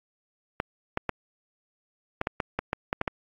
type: clicks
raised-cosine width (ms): 0.5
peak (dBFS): -11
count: 11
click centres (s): 0.601 / 0.974 / 1.093 / 2.214 / 2.271 / 2.402 / 2.59 / 2.731 / 2.929 / 3.014 / 3.078
effects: AAC 48 kbps